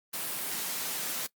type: high-pass noise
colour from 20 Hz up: white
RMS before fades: -34 dBFS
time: 0.13-1.27 s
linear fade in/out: 10 ms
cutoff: 130 Hz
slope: 96 dB/octave
effects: noise-tail reverb RT60 0.1 s tail -21 dB re dry + Opus 32 kbps